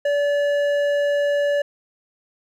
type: tone with hard clipping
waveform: triangle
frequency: 576 Hz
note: D5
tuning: 34 cents flat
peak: -19 dBFS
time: 0.05-1.62 s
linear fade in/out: 5 ms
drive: 12 dB
effects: none